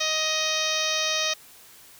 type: harmonic tone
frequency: 626 Hz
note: D#5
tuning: 10 cents sharp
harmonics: 1 / 2 / 3 / 4 / 5 / 6 / 7 / 8 / 9 / 10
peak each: -32 / -34 / -33 / -31 / -32 / -29 / -35 / -35 / -31 / -35 dBFS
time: 0-1.34 s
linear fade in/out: 10 ms
effects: white hiss -50 dBFS RMS until 1.99 s